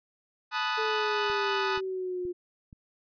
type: chord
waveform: sawtooth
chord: B dominant seventh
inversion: third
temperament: equal with one note detuned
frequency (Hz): 869.4 / 987.8 / 1244.5 / 1480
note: A5 / B5 / D#6 / F#6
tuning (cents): -21 / 0 / 0 / 0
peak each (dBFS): -29 / -32 / -28 / -29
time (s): 0.51-1.81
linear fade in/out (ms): 50
type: exponential sweep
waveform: sine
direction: down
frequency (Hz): 440 to 354.6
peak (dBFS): -30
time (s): 0.77-2.33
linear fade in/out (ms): 20
type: click train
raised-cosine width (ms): 5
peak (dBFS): -36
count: 4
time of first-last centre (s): 1.3-2.729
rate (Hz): 2.1
effects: resampled to 11025 Hz